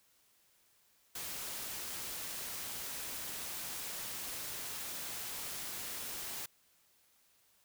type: noise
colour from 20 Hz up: white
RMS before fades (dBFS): -42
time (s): 1.15-6.46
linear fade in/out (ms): 5
effects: white hiss -70 dBFS RMS until 7.64 s